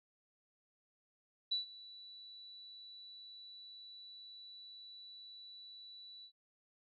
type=tone with ADSR envelope; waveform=sine; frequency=3951 Hz; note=B7; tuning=in tune; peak=-31 dBFS; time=1.51-6.32 s; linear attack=11 ms; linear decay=130 ms; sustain=-20 dB; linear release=78 ms; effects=none